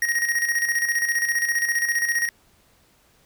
square tone with tremolo, 1878 Hz, A#6, 12 cents sharp, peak -19 dBFS, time 0.02-2.29 s, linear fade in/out 2 ms, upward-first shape square, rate 15 Hz, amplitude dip 55%, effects pink hiss -59 dBFS RMS until 3.25 s

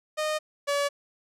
sawtooth tone pair in turn, 615 / 570.1 Hz, D#5 / C#5, -20 / +48 cents, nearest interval minor second, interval 132 cents, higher first, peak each -22 / -20 dBFS, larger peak second, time 0.17-0.39 / 0.67-0.89 s, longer neither, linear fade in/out 20 ms, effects low-pass 10000 Hz 12 dB/octave

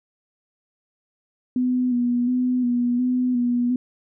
sine tone with vibrato, 246.9 Hz, B3, in tune, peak -18 dBFS, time 1.56-3.76 s, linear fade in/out 2 ms, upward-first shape square, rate 1.4 Hz, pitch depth 29 cents each way, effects none

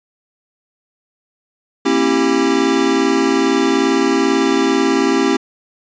square chord, A# diminished seventh, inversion none, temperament equal with one note detuned, 233.1 / 271.3 / 329.6 / 392 Hz, A#3 / C#4 / E4 / G4, 0 / -37 / 0 / 0 cents, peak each -23 / -17 / -19 / -18 dBFS, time 1.85-5.37 s, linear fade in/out 10 ms, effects resampled to 16000 Hz

